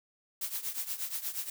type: noise with tremolo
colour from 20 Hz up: blue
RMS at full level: -33 dBFS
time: 0.41-1.5 s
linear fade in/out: 5 ms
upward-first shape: triangle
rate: 8.4 Hz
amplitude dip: 85%
effects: none